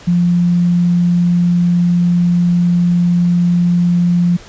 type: tone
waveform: sine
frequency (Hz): 174.61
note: F3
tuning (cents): 0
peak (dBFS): -9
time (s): 0.07-4.37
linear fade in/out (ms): 10
effects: pink hiss -38 dBFS RMS until 4.48 s + resampled to 16000 Hz